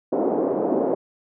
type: band-pass noise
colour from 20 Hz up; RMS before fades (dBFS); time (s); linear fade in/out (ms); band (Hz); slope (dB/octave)
pink; -22; 0.12-0.95; 10; 270 to 660; 24
effects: none